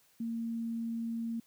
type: tone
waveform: sine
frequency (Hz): 229.7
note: A#3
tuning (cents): -25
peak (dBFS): -33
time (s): 0.2-1.4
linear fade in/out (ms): 5
effects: white hiss -67 dBFS RMS until 1.46 s